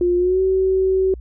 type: tone with pitch glide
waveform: sine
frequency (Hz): 353.5 to 378.9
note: F4 to F#4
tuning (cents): +21 to +41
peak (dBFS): -14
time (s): 0.01-1.14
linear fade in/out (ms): 2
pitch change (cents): +120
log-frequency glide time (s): 0.17-0.41
effects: added 60 Hz sine -32 dBFS peak until 1.2 s